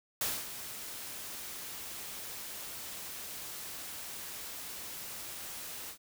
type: noise with ADSR envelope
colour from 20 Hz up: white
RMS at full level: -32 dBFS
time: 0.21-5.98 s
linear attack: 3 ms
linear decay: 230 ms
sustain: -11 dB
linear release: 89 ms
effects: none